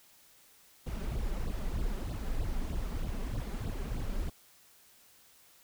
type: noise with flanger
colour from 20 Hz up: brown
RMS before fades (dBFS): -34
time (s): 0.86-4.3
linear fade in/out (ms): 10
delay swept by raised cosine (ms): 0.22 to 5.22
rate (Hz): 3.2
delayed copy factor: +0.9
effects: white hiss -61 dBFS RMS until 5.63 s